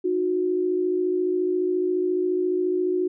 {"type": "tone pair together", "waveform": "sine", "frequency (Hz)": [310.1, 364.5], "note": ["D#4", "F#4"], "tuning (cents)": [-6, -26], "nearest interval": "minor third", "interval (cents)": 280, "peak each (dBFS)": [-28, -21], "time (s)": [0.04, 3.08], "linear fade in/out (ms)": 10, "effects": []}